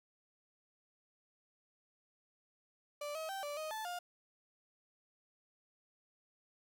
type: tone with pitch steps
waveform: 35% pulse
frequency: 586 / 636 / 778 / 583 / 624 / 873 / 708 Hz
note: D5 / D#5 / G5 / D5 / D#5 / A5 / F5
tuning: -4 / +38 / -13 / -13 / +5 / -14 / +23 cents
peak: -38 dBFS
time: 3.01-3.99 s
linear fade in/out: 5 ms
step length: 140 ms
effects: none